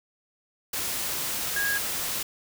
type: tone in noise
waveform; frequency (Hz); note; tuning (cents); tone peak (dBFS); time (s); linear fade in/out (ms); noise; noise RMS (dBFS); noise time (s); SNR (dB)
sine; 1642; G#6; -20; -25; 1.56-1.78; 5; white; -30; 0.73-2.23; +2
effects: none